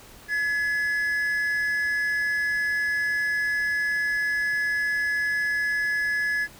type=tone pair together; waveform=triangle; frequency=1697.8 / 2019 Hz; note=G#6 / B6; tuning=+38 / +38 cents; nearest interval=minor third; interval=300 cents; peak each=-21 / -33 dBFS; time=0.28-6.48 s; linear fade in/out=50 ms; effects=pink hiss -48 dBFS RMS until 6.59 s